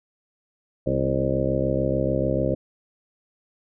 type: harmonic tone with a mistuned harmonic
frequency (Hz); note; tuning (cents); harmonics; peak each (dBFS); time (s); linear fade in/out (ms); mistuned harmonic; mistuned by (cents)
66.8; C2; +36; 1 / 2 / 3 / 4 / 5 / 6 / 7 / 8 / 9; -31 / -27 / -31 / -30 / -29 / -32 / -32 / -26 / -29; 0.86-2.55; 10; 4; -45
effects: none